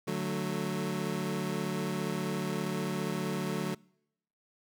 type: chord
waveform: 25% pulse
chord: D major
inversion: none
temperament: equal with one note detuned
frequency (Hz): 148.02 / 185 / 220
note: D3 / F#3 / A3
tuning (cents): +14 / 0 / 0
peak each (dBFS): -33 / -30 / -34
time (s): 0.07-3.75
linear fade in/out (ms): 10
effects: noise-tail reverb RT60 0.8 s tail -26 dB re dry